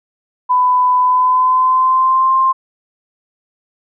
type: tone with pitch glide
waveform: sine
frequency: 1000 to 1053.4 Hz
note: B5 to C6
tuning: +21 to +11 cents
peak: -9 dBFS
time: 0.49-2.53 s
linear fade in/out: 20 ms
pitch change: +90 cents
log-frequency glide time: 0.99-2.33 s
effects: none